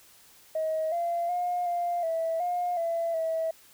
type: tone with pitch steps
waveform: sine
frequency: 633 / 687 / 712 / 698 / 655 / 711 / 670 / 649 Hz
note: D#5 / F5 / F5 / F5 / E5 / F5 / E5 / E5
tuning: +30 / -29 / +33 / -1 / -11 / +31 / +28 / -27 cents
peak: -25 dBFS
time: 0.55-3.51 s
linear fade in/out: 5 ms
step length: 370 ms
effects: tanh soft clip ceiling -21 dBFS + white hiss -56 dBFS RMS until 3.73 s